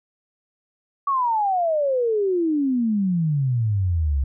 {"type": "exponential sweep", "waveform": "sine", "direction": "down", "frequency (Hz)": [1141, 65.41], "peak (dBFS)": -18, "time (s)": [1.07, 4.24], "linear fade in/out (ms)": 5, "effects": []}